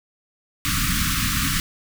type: band-stop noise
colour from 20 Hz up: pink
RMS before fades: -22 dBFS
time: 0.65-1.6 s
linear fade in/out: 0 ms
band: 290 to 1100 Hz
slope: 96 dB/octave
effects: none